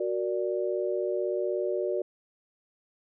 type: chord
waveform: sine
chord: Gb augmented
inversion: none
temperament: equal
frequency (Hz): 370 / 466.2 / 587.3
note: Gb4 / Bb4 / D5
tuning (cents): 0 / 0 / 0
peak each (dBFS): -29 / -33 / -31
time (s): 0-2.02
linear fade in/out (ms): 5
effects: none